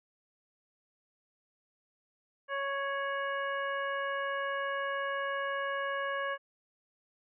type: harmonic tone with a mistuned harmonic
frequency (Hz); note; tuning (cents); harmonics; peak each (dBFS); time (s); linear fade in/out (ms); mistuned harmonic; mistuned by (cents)
554.4; C#5; 0; 1 / 2 / 3 / 4 / 5; -36 / -36 / -36 / -47 / -47; 2.48-6.38; 50; 5; +62
effects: none